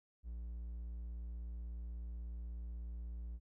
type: tone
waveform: triangle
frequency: 58.2 Hz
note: A#1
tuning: 2 cents flat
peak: -40 dBFS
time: 0.23-3.4 s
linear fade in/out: 50 ms
effects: none